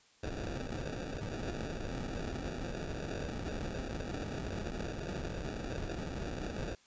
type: noise with sample-and-hold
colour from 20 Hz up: pink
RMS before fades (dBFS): -39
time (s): 0.23-6.75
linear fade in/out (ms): 5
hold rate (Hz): 1050
effects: white hiss -65 dBFS RMS until 6.86 s + resampled to 16000 Hz